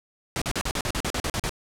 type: noise bursts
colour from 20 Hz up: pink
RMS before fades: -27 dBFS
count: 12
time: 0.36-1.494 s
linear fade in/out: 0 ms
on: 56 ms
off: 42 ms
effects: low-pass 10000 Hz 12 dB/octave